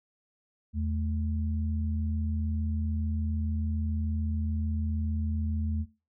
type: tone pair together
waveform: sine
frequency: 81.21 / 216.8 Hz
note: E2 / A3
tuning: -25 / -25 cents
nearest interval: octave + perfect fourth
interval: 1700 cents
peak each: -28 / -34 dBFS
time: 0.73-5.86 s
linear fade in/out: 50 ms
effects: noise-tail reverb RT60 0.3 s tail -19 dB re dry